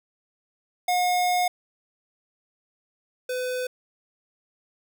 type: tone pair in turn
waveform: square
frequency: 720 / 503.7 Hz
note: F#5 / B4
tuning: -47 / +34 cents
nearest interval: tritone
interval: 619 cents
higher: first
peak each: -21 / -27 dBFS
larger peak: first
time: 0.88-1.48 / 3.29-3.67 s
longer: first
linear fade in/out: 5 ms
effects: none